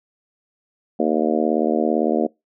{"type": "harmonic tone", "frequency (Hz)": 77.78, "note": "D#2", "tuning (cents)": 0, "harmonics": [3, 4, 5, 6, 7, 8, 9], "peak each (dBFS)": [-22, -23, -24, -25, -25, -26, -27], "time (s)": [0.99, 2.27], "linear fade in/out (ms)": 10, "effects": ["noise-tail reverb RT60 0.2 s tail -24 dB re dry"]}